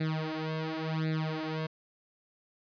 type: tone with flanger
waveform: sawtooth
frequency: 158.1 Hz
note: D#3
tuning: 28 cents sharp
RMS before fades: -33 dBFS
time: 0-1.67 s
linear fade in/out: 10 ms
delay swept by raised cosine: 0.48 to 4.48 ms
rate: 0.92 Hz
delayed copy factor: +1
effects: resampled to 11025 Hz